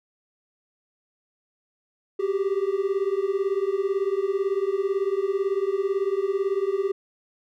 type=beating tone pair; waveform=triangle; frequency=383.1 / 401.1 Hz; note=G4 / G4; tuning=-40 / +40 cents; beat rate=18 Hz; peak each=-23 dBFS; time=2.19-6.92 s; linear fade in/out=10 ms; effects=none